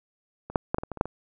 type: clicks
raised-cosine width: 1 ms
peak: -24 / -6 / -10 / -12 / -19 / -19 / -24 / -6 / -20 dBFS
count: 9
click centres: 0.5 / 0.558 / 0.745 / 0.784 / 0.835 / 0.917 / 0.973 / 1.011 / 1.056 s
effects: none